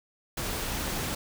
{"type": "noise", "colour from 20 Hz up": "pink", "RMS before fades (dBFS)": -32, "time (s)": [0.37, 1.15], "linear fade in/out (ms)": 5, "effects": []}